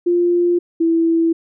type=tone pair in turn; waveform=sine; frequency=349.2 / 330.4 Hz; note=F4 / E4; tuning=0 / +4 cents; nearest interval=minor second; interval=96 cents; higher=first; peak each=-12 dBFS; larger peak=neither; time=0.06-0.59 / 0.8-1.33 s; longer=neither; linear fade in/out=10 ms; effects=none